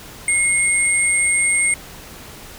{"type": "tone pair together", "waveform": "sine", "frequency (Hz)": [2161, 8644], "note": ["C#7", "C#9"], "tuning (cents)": [-45, -45], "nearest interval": "2 octaves", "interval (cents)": 2400, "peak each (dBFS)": -17, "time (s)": [0.28, 1.74], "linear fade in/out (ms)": 2, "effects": ["pink hiss -38 dBFS RMS until 2.58 s"]}